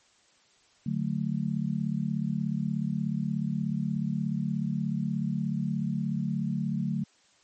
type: chord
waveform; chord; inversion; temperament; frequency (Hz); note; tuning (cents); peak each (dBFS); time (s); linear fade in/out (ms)
sine; D major; none; just; 146.83 / 183.54 / 220.2; D3 / F#3 / A3; 0 / -14 / +2; -31; 0.86-7.04; 5
effects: white hiss -63 dBFS RMS until 7.43 s + MP3 32 kbps